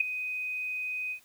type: tone with ADSR envelope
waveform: sine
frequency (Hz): 2503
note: D#7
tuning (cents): +10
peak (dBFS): -17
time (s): 0-1.2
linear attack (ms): 8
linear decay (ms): 6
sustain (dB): -14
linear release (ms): 88
effects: white hiss -61 dBFS RMS until 1.24 s